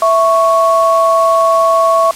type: tone pair together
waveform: sine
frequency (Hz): 660 / 1109.1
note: E5 / C#6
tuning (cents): +2 / +1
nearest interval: major sixth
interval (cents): 899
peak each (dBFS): -10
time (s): 0.02-2.11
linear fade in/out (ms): 2
effects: white hiss -29 dBFS RMS until 2.15 s + low-pass 10000 Hz 12 dB/octave